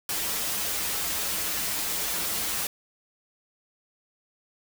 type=noise with comb filter; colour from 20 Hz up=white; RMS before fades=-29 dBFS; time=0.09-2.67 s; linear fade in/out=2 ms; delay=7.9 ms; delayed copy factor=-0.75; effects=none